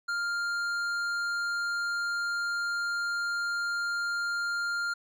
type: tone with hard clipping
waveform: sine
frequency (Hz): 1400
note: F6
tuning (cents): +4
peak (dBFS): -30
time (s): 0.08-4.94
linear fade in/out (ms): 10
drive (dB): 9
effects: none